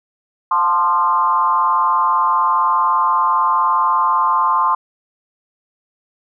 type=tone with frequency modulation; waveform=sine; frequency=1046.5 Hz; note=C6; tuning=in tune; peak=-12 dBFS; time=0.51-4.75 s; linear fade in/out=5 ms; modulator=164 Hz; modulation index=0.98; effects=none